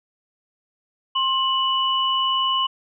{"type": "tone pair together", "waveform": "sine", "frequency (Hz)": [1060.8, 2960], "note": ["C6", "F#7"], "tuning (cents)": [23, 0], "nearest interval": "octave + tritone", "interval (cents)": 1777, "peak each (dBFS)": -21, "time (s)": [1.15, 2.67], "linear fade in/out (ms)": 10, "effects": []}